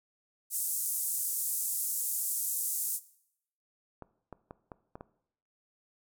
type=band-pass noise; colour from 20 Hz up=white; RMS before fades=-33 dBFS; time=0.5-3 s; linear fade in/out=50 ms; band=7700 to 14000 Hz; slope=24 dB/octave
type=clicks; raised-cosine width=1 ms; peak=-29 dBFS; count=6; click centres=4.023 / 4.327 / 4.509 / 4.718 / 4.955 / 5.009 s
effects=noise-tail reverb RT60 0.7 s tail -18 dB re dry